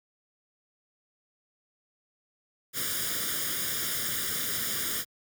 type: noise with comb filter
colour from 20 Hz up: white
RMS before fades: -31 dBFS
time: 2.73-5.05 s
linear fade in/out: 50 ms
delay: 0.58 ms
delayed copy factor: +0.85
effects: high-pass 80 Hz 12 dB/octave